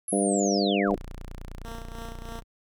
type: linear sweep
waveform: sine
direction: down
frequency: 11175 to 233.1 Hz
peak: -29 dBFS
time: 0.08-0.96 s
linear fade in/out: 2 ms
type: harmonic tone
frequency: 99.9 Hz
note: G2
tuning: 33 cents sharp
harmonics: 2 / 3 / 4 / 5 / 6 / 7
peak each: -26 / -28 / -29 / -30 / -31 / -31 dBFS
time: 0.12-0.95 s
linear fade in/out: 10 ms
type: tone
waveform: sawtooth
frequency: 29.76 Hz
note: A#0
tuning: 37 cents sharp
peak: -33 dBFS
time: 0.86-2.44 s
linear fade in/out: 50 ms
type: tone with tremolo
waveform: 10% pulse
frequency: 229.5 Hz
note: A#3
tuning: 27 cents flat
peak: -30 dBFS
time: 1.64-2.41 s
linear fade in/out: 20 ms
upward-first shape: sine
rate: 3.2 Hz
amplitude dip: 70%
effects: none